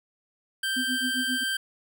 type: tone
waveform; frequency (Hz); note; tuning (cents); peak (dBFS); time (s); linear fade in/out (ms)
25% pulse; 1568; G6; 0; -22; 0.63-1.57; 5
type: tone with tremolo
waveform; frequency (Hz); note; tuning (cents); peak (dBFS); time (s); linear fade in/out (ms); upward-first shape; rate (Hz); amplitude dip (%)
sine; 254.2; C4; -50; -27; 0.76-1.44; 10; sine; 7.5; 100
effects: none